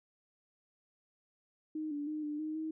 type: tone with pitch steps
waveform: sine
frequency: 310.2 / 290.8 / 306.1 / 297.6 / 310 / 315.9 Hz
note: D#4 / D4 / D#4 / D4 / D#4 / D#4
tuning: -5 / -17 / -28 / +23 / -6 / +26 cents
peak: -35 dBFS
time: 1.75-2.71 s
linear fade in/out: 5 ms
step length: 160 ms
effects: none